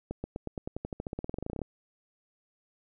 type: accelerating click train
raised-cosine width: 2 ms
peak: -21 dBFS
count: 24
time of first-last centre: 0.11-1.617 s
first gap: 130 ms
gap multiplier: 0.93
effects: none